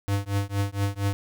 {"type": "tone with tremolo", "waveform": "square", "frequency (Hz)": 100, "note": "G2", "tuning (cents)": 35, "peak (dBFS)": -21, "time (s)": [0.08, 1.13], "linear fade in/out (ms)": 0, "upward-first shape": "triangle", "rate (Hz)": 4.3, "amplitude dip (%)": 100, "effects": []}